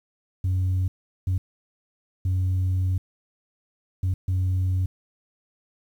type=tone bursts at uneven times; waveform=sine; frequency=92.6 Hz; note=F#2; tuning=2 cents sharp; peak=-18 dBFS; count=5; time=0.44-0.88 / 1.27-1.38 / 2.25-2.98 / 4.03-4.14 / 4.28-4.86 s; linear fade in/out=5 ms; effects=tanh soft clip ceiling -19 dBFS + 9-bit